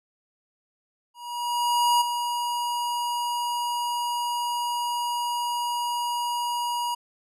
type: tone with ADSR envelope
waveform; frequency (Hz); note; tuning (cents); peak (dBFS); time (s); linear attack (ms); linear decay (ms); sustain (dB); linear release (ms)
square; 959; A#5; +49; -18; 1.14-6.95; 870; 12; -8; 10
effects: resampled to 32000 Hz